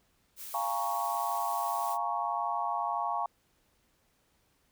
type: noise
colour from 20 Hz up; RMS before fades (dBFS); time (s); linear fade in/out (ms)
blue; -43; 0.36-1.98; 50
type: chord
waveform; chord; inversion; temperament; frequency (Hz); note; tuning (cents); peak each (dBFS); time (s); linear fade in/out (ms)
sine; Bb minor seventh; second; equal; 698.5 / 830.6 / 932.3 / 1108.7; F5 / Ab5 / Bb5 / Db6; 0 / 0 / 0 / 0; -35 / -35 / -35 / -34; 0.54-3.26; 2
effects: pink hiss -71 dBFS RMS until 4.71 s